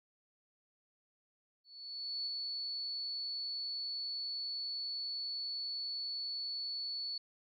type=tone with ADSR envelope; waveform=sine; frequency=4435 Hz; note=C#8; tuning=in tune; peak=-35 dBFS; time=1.64-7.18 s; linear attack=620 ms; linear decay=24 ms; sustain=-2 dB; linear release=4 ms; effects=none